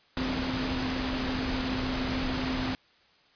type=tone in noise; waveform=sine; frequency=258.5 Hz; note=C4; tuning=21 cents flat; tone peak=-31 dBFS; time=0.17-2.75 s; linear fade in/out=0 ms; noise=pink; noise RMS=-32 dBFS; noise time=0.17-2.75 s; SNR=-2 dB; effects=white hiss -62 dBFS RMS until 3.35 s + resampled to 11025 Hz